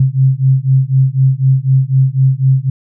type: beating tone pair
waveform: sine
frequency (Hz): 130.81 / 134.81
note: C3 / C#3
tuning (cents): 0 / -48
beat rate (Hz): 4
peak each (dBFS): -11 / -11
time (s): 0-2.7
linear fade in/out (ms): 5
effects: none

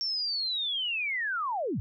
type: linear sweep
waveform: sine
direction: down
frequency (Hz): 5510 to 77.78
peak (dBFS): -28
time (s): 0.01-1.8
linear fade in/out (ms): 0
effects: none

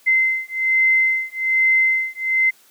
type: beating tone pair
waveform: sine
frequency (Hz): 2068 / 2069.2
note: C7 / C7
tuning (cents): -21 / -20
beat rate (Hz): 1.2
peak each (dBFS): -18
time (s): 0.06-2.51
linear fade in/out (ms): 20
effects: white hiss -53 dBFS RMS until 2.7 s + high-pass 200 Hz 12 dB/octave

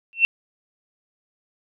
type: tone with exponential growth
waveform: sine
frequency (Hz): 2700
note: E7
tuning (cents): +41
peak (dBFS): -8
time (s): 0.13-0.25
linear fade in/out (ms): 0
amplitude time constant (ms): 25
effects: none

